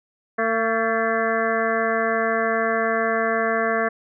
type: harmonic tone with a mistuned harmonic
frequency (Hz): 225.8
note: A3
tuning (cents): +45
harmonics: 1 / 2 / 3 / 5 / 6 / 7 / 8 / 9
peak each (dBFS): -29 / -25 / -24 / -27 / -31 / -30 / -27 / -33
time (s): 0.38-3.89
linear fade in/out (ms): 10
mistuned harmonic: 8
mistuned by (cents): -58
effects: none